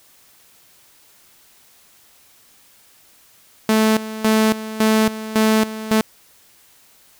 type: tone with tremolo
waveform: sawtooth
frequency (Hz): 218.5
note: A3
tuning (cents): -12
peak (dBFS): -9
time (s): 3.69-6.01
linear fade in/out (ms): 2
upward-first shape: square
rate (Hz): 1.8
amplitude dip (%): 80
effects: white hiss -52 dBFS RMS until 7.19 s